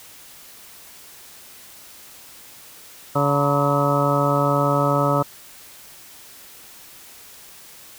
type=harmonic tone with a mistuned harmonic; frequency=142.4 Hz; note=C#3; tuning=47 cents sharp; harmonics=1 / 2 / 3 / 4 / 5 / 6 / 7 / 8 / 9; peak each=-22 / -25 / -28 / -22 / -29 / -28 / -29 / -29 / -23 dBFS; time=3.15-5.23 s; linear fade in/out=10 ms; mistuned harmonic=6; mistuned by=+100 cents; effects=white hiss -44 dBFS RMS until 7.98 s